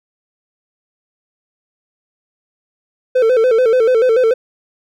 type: tone with vibrato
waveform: triangle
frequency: 477.7 Hz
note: A#4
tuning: 42 cents sharp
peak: -7 dBFS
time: 3.15-4.34 s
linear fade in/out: 10 ms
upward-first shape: square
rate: 6.9 Hz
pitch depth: 110 cents each way
effects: none